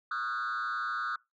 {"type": "tone with frequency modulation", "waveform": "sine", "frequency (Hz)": 1356, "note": "E6", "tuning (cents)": 49, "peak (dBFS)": -28, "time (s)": [0.11, 1.16], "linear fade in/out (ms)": 5, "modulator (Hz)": 121, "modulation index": 1.4, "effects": ["noise-tail reverb RT60 0.2 s tail -24 dB re dry", "tanh soft clip ceiling -30 dBFS"]}